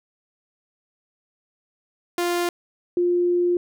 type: tone pair in turn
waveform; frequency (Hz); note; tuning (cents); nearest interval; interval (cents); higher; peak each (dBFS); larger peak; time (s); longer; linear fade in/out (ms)
sawtooth / sine; 349.2 / 352.2; F4 / F4; 0 / +15; unison; 15; second; -17; neither; 2.18-2.49 / 2.97-3.57; second; 2
effects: none